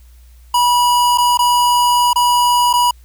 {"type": "tone with dropouts", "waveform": "square", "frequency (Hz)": 973, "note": "B5", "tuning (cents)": -26, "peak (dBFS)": -11, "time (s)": [0.54, 2.91], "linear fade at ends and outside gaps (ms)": 5, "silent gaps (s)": [[1.176, 1.182], [1.374, 1.39], [2.132, 2.158], [2.73, 2.736]], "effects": ["added 60 Hz sine -40 dBFS peak until 3.04 s", "white hiss -55 dBFS RMS until 3.04 s"]}